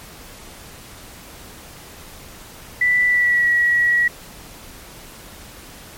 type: tone with pitch glide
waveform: sine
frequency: 1975.5 to 1922.6 Hz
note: B6 to B6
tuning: 0 to -47 cents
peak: -13 dBFS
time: 2.81-4.08 s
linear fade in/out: 5 ms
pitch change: -47 cents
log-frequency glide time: 3.06-3.48 s
effects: pink hiss -40 dBFS RMS until 5.97 s + MP3 64 kbps